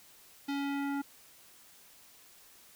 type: tone with low-pass filter sweep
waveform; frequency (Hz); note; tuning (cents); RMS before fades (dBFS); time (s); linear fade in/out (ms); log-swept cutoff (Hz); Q
square; 280.7; C#4; +22; -34; 0.48-1.02; 10; 4300 to 1400; 1.3
effects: white hiss -58 dBFS RMS until 2.75 s